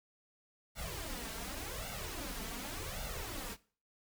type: noise with flanger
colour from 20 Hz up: pink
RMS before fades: -42 dBFS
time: 0.75-3.57 s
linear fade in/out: 50 ms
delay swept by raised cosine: 1.4 to 4.5 ms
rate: 0.88 Hz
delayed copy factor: +0.8
effects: noise-tail reverb RT60 0.4 s tail -19 dB re dry